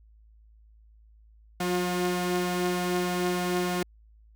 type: tone pair together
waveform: sawtooth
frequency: 180 / 356.7 Hz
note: F#3 / F4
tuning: -47 / +37 cents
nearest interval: octave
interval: 1184 cents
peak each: -25 / -24 dBFS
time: 1.6-3.83 s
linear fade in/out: 5 ms
effects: added 54 Hz sine -53 dBFS peak until 4.35 s